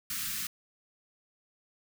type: band-stop noise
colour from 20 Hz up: white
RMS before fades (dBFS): -35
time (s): 0.1-0.47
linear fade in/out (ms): 2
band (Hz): 270 to 1200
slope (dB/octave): 48
effects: none